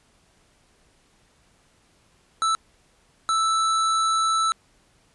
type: tone bursts at uneven times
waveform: square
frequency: 1318.5 Hz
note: E6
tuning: in tune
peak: -20 dBFS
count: 2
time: 2.42-2.55 / 3.29-4.52 s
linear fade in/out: 0 ms
effects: pink hiss -61 dBFS RMS until 5.14 s + resampled to 24000 Hz